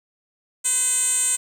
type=tone with band-pass filter; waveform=10% pulse; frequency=509 Hz; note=C5; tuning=48 cents flat; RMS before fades=-21 dBFS; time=0.64-1.37 s; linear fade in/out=20 ms; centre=8300 Hz; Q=7.6; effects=7-bit